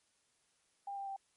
sine tone with pitch steps, 799 / 790.7 / 782.6 Hz, G5 / G5 / G5, +33 / +15 / -3 cents, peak -39 dBFS, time 0.87-1.164 s, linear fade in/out 5 ms, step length 98 ms, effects white hiss -75 dBFS RMS until 1.36 s + MP3 48 kbps

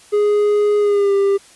triangle tone with pitch glide, 415.3 to 396.8 Hz, G#4 to G4, 0 to +21 cents, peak -10 dBFS, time 0.12-1.38 s, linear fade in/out 20 ms, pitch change -79 cents, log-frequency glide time 0.79-1.13 s, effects white hiss -46 dBFS RMS until 1.55 s + resampled to 24000 Hz

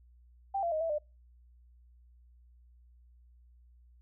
sine tone with pitch steps, 787 / 682 / 625 / 658 / 599 Hz, G5 / F5 / D#5 / E5 / D5, +7 / -41 / +8 / -3 / +34 cents, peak -29 dBFS, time 0.54-0.985 s, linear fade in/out 10 ms, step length 89 ms, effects noise-tail reverb RT60 0.3 s tail -26 dB re dry + added 60 Hz sine -57 dBFS peak until 4.01 s

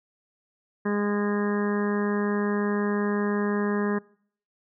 harmonic tone, 205.6 Hz, G#3, 17 cents flat, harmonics 1 / 2 / 3 / 4 / 5 / 6 / 7 / 8 / 9, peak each -25 / -28 / -39 / -41 / -36 / -39 / -47 / -36 / -40 dBFS, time 0.85-3.99 s, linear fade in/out 10 ms, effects noise-tail reverb RT60 0.6 s tail -24 dB re dry

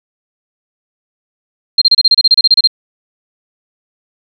sine tone bursts, 4186 Hz, C8, in tune, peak -3 dBFS, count 14, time 1.78-2.674 s, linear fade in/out 5 ms, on 36 ms, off 30 ms, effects none

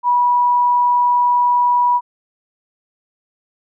sine tone, 975 Hz, B5, 23 cents flat, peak -11 dBFS, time 0.03-2.01 s, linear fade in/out 50 ms, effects none

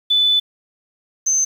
sine tone pair in turn, 3493 / 6224 Hz, A7 / G8, -13 / -13 cents, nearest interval minor seventh, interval 1000 cents, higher second, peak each -12 / -14 dBFS, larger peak first, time 0.1-0.4 / 1.26-1.45 s, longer first, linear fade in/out 10 ms, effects 7-bit

